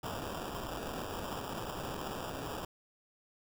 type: noise with sample-and-hold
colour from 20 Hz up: white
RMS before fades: -40 dBFS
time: 0.03-2.65 s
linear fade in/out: 5 ms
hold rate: 2100 Hz
effects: none